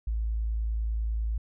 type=tone; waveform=sine; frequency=55 Hz; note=A1; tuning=in tune; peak=-26 dBFS; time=0.07-1.38 s; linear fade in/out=5 ms; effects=none